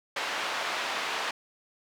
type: band-pass noise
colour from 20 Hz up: pink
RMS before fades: -32 dBFS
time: 0.16-1.31 s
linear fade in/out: 5 ms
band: 760 to 3700 Hz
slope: 12 dB/octave
effects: none